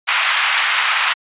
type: band-pass noise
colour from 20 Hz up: white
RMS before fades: -17 dBFS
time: 0.07-1.14 s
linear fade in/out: 20 ms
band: 980 to 3000 Hz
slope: 24 dB/octave
effects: resampled to 8000 Hz

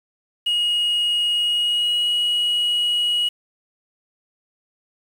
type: tone with pitch glide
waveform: sine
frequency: 2882 to 2907 Hz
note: F#7 to F#7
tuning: -46 to -31 cents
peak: -15 dBFS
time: 0.46-3.29 s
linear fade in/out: 10 ms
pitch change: +15 cents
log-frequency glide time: 1.33-2.11 s
effects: tanh soft clip ceiling -16 dBFS + 7-bit

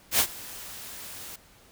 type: noise with ADSR envelope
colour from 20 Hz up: white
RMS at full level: -20 dBFS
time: 0.11-1.36 s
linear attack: 82 ms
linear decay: 73 ms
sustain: -21 dB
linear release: 5 ms
effects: pink hiss -56 dBFS RMS until 1.71 s

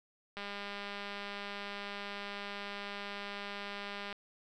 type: click train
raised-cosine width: 0.3 ms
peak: -26 dBFS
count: 760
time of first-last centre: 0.37-4.127 s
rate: 202 Hz
effects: none

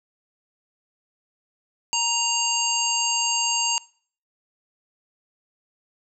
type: harmonic tone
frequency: 932.3 Hz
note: A#5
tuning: in tune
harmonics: 1 / 3 / 5 / 7 / 8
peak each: -27 / -25 / -28 / -28 / -27 dBFS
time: 1.93-3.78 s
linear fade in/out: 0 ms
effects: noise-tail reverb RT60 0.5 s tail -24 dB re dry

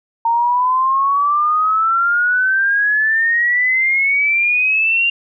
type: exponential sweep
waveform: sine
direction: up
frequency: 916 to 2794 Hz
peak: -12 dBFS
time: 0.25-5.1 s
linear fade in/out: 5 ms
effects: none

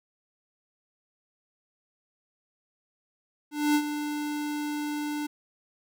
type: tone with ADSR envelope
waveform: square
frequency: 296.5 Hz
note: D4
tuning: 17 cents sharp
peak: -20 dBFS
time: 3.51-5.27 s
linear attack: 240 ms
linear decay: 67 ms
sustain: -10 dB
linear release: 11 ms
effects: none

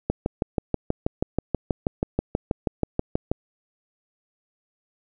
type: click train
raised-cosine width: 2 ms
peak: -8 dBFS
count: 21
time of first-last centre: 0.1-3.315 s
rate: 6.22 Hz
effects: none

